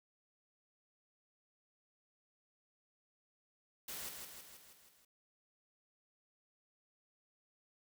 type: noise with echo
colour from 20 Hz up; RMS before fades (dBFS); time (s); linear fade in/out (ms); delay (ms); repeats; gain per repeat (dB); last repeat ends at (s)
white; -45; 3.88-4.09; 5; 160; 6; -4; 5.05
effects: none